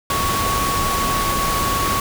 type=tone in noise; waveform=sine; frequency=1115 Hz; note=C#6; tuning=10 cents sharp; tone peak=-20 dBFS; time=0.1-2 s; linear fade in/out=2 ms; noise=pink; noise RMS=-22 dBFS; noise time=0.1-2 s; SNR=-1 dB; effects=none